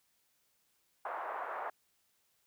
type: band-pass noise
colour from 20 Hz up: pink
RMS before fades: -40 dBFS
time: 1.05-1.7 s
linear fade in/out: 5 ms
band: 630 to 1400 Hz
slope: 24 dB/octave
effects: white hiss -75 dBFS RMS until 2.46 s